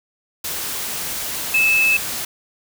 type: tone in noise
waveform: sine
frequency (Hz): 2610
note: E7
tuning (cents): -18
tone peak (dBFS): -13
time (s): 1.54-1.97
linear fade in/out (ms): 5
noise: white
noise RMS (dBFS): -26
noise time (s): 0.44-2.25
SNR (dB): +10
effects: none